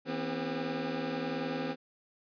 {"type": "tone cluster", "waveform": "25% pulse", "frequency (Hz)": [163, 244.5, 265.7, 403.9], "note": ["E3", "B3", "C4", "G#4"], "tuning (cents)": [-19, -17, 27, -48], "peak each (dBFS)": [-37, -35, -32, -38], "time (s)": [0.05, 1.76], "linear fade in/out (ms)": 50, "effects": ["resampled to 11025 Hz"]}